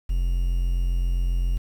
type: tone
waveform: triangle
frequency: 43.75 Hz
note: F1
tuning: 4 cents sharp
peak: -18 dBFS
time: 0.09-1.58 s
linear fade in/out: 10 ms
effects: 8-bit